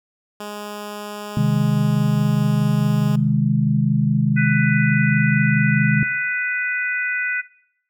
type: tone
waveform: 10% pulse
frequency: 207.7 Hz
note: G#3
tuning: in tune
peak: -21 dBFS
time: 0.4-3.16 s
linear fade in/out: 5 ms
type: chord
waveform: sine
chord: Ab major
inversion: first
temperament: equal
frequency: 130.81 / 155.56 / 207.7 Hz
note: C3 / Eb3 / Ab3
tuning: 0 / 0 / 0 cents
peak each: -19 dBFS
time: 1.37-6.03 s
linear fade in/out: 2 ms
type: harmonic tone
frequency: 496.7 Hz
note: B4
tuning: 10 cents sharp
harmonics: 3 / 4 / 5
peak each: -22 / -24 / -27 dBFS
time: 4.36-7.42 s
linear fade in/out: 20 ms
effects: noise-tail reverb RT60 0.7 s tail -19 dB re dry